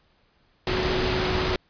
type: tone in noise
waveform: sine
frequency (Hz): 370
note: F#4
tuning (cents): 0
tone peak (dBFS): -27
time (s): 0.67-1.56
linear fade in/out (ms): 2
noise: pink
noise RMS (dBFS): -25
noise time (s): 0.67-1.56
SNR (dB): -5
effects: pink hiss -64 dBFS RMS until 1.69 s + resampled to 11025 Hz